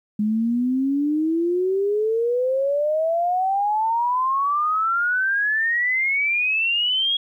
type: exponential sweep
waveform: sine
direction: up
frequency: 207.7 to 3322 Hz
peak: -18 dBFS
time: 0.19-7.17 s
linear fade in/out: 5 ms
effects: 10-bit